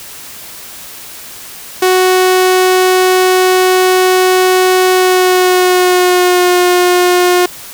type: tone with pitch glide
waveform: sawtooth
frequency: 370 to 358.2 Hz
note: F#4 to F4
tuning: 0 to +44 cents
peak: -3 dBFS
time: 1.82-7.46 s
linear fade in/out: 5 ms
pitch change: -56 cents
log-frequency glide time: 4.92-6.56 s
effects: white hiss -30 dBFS RMS until 7.73 s